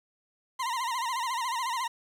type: tone with vibrato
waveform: 40% pulse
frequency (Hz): 982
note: B5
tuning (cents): -10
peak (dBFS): -28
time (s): 0.59-1.88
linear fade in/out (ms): 10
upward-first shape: sine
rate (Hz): 14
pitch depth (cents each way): 130
effects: low-pass 11000 Hz 12 dB/octave + 9-bit